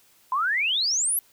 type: exponential sweep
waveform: sine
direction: up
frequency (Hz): 987.8 to 12000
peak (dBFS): -21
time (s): 0.32-1.19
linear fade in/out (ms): 2
effects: white hiss -59 dBFS RMS until 1.32 s